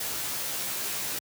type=noise with comb filter; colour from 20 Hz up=white; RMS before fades=-32 dBFS; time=0-1.19 s; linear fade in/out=5 ms; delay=15 ms; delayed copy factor=+0.85; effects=high-pass 80 Hz 12 dB/octave